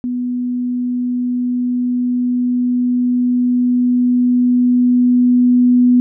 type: tone with level ramp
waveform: sine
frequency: 246.9 Hz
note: B3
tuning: in tune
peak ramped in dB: -17 to -7 dBFS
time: 0.04-6 s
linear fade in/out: 0 ms
effects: none